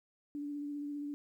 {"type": "tone with vibrato", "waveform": "sine", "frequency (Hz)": 290, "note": "D4", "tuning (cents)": -22, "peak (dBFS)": -37, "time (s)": [0.35, 1.14], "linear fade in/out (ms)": 0, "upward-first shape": "sine", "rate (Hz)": 15, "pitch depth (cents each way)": 18, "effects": ["12-bit"]}